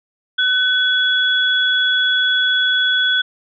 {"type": "tone pair together", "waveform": "sine", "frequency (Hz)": [1505, 3379], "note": ["F#6", "G#7"], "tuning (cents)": [29, 29], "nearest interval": "octave + major second", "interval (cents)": 1400, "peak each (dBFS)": -16, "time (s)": [0.38, 3.22], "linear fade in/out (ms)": 10, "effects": []}